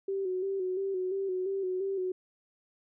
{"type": "tone with vibrato", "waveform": "sine", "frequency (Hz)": 379.4, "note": "F#4", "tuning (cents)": 43, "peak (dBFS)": -29, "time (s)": [0.08, 2.12], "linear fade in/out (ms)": 5, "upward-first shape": "square", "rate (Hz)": 2.9, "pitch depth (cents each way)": 48, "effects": []}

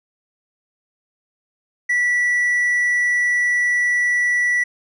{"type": "tone with hard clipping", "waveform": "sine", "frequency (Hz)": 1955, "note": "B6", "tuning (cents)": -18, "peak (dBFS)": -16, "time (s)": [1.89, 4.64], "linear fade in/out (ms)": 10, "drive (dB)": 2, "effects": []}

